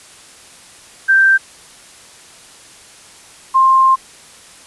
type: tone pair in turn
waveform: sine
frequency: 1568 / 1056.4 Hz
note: G6 / C6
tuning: 0 / +16 cents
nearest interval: perfect fifth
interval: 684 cents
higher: first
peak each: -7 dBFS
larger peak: neither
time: 1.08-1.38 / 3.54-3.96 s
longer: second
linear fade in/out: 20 ms
effects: white hiss -41 dBFS RMS until 4.66 s + resampled to 24000 Hz